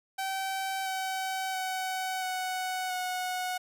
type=tone with pitch steps; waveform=sawtooth; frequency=770 / 760.7 / 751.5 / 742.5 / 733.5 Hz; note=G5 / F#5 / F#5 / F#5 / F#5; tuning=-31 / +48 / +27 / +6 / -15 cents; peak=-27 dBFS; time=0.18-3.58 s; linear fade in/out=10 ms; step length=680 ms; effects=none